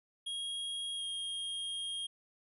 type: tone with pitch glide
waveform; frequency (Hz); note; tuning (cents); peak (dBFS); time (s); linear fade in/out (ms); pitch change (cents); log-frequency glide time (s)
square; 3276 to 3240; G#7 to G#7; -24 to -43; -37; 0.26-2.07; 10; -19; 0.96-1.03
effects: resampled to 32000 Hz